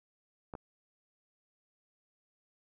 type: clicks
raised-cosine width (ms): 1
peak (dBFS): -28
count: 2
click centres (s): 0.538 / 0.552
effects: none